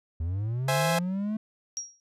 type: linear sweep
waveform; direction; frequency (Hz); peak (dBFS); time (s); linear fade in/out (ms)
triangle; up; 77.4 to 220; -25; 0.2-1.37; 5
type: chord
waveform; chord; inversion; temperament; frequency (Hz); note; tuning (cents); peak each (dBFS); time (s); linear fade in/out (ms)
sawtooth; C augmented; none; equal; 523.3 / 659.3 / 830.6; C5 / E5 / G#5; 0 / 0 / 0; -25; 0.68-0.99; 5
type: tone with exponential decay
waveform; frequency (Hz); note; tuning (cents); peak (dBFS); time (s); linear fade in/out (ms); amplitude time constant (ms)
sine; 5660; F8; +22; -27; 1.77-2; 0; 49
effects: resampled to 32000 Hz